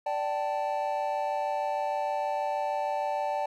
triangle chord, D suspended fourth, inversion none, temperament equal with one note detuned, 587.3 / 773.6 / 880 Hz, D5 / G5 / A5, 0 / -23 / 0 cents, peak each -30 dBFS, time 0.06-3.46 s, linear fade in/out 5 ms, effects none

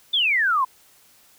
sine exponential sweep, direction down, 3600 to 988 Hz, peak -17 dBFS, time 0.13-0.65 s, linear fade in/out 10 ms, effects white hiss -55 dBFS RMS until 1.38 s

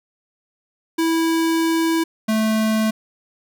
square tone pair in turn, 327.7 / 218.7 Hz, E4 / A3, -10 / -10 cents, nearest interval perfect fifth, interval 700 cents, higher first, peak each -17 dBFS, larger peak neither, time 0.98-2.04 / 2.28-2.91 s, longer first, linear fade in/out 10 ms, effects none

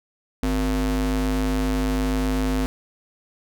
square ring-modulated tone, 104.5 Hz, G#2, 11 cents sharp, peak -18 dBFS, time 0.43-2.66 s, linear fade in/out 0 ms, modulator 155 Hz, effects none

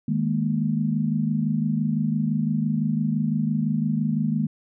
sine chord, D# suspended fourth, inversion none, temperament just, 155.56 / 207.4 / 233.3 Hz, D#3 / G#3 / A#3, 0 / -2 / +2 cents, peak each -25 dBFS, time 0.08-4.47 s, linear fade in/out 5 ms, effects none

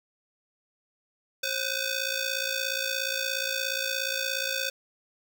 10% pulse ring-modulated tone, 1013 Hz, B5, 44 cents sharp, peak -16 dBFS, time 1.43-4.7 s, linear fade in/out 5 ms, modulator 478 Hz, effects none

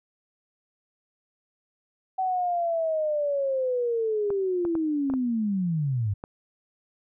sine linear sweep, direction down, 760 to 95.6 Hz, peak -23 dBFS, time 2.18-6.14 s, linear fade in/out 10 ms
clicks, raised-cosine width 1 ms, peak -22 dBFS, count 6, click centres 4.304 / 4.651 / 4.753 / 5.1 / 5.138 / 6.239 s
effects none

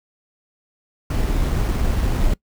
brown noise with sample-and-hold, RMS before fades -19 dBFS, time 1.1-2.34 s, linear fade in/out 5 ms, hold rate 7350 Hz, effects noise-tail reverb RT60 0.1 s tail -23 dB re dry

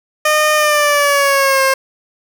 15% pulse tone with pitch glide, 610 to 534.1 Hz, D#5 to C5, -34 to +36 cents, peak -4 dBFS, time 0.25-1.74 s, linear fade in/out 5 ms, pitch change -230 cents, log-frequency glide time 0.55-1.62 s, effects none

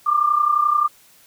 sine tone pair together, 1168.5 / 1200 Hz, D6 / D6, -9 / +37 cents, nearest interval unison, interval 46 cents, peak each -20 / -16 dBFS, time 0.06-0.88 s, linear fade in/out 10 ms, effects white hiss -52 dBFS RMS until 1.26 s

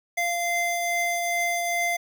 square tone pair together, 692.8 / 2076 Hz, F5 / C7, -14 / -14 cents, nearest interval octave + perfect fifth, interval 1900 cents, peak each -27 dBFS, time 0.17-1.97 s, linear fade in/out 10 ms, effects none

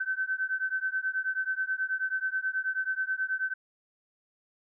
sine beating tone pair, 1528 / 1537.3 Hz, G6 / G6, -45 / -34 cents, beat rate 9.3 Hz, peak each -31 dBFS, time 0-3.54 s, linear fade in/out 10 ms, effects none

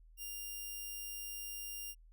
5% pulse tone, 2800 Hz, F7, 4 cents sharp, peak -33 dBFS, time 0.17-1.95 s, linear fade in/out 50 ms, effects added 40 Hz sine -57 dBFS peak until 2.12 s

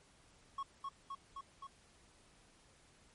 triangle tone with echo, 1100 Hz, C#6, 14 cents flat, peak -36 dBFS, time 0.58-0.63 s, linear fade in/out 5 ms, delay 260 ms, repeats 4, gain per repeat -2 dB, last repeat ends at 1.67 s, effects pink hiss -66 dBFS RMS until 3.14 s + MP3 48 kbps

